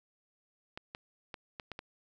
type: clicks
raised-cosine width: 0.3 ms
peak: -25 dBFS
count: 6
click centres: 0.775 / 0.949 / 1.342 / 1.598 / 1.717 / 1.791 s
effects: none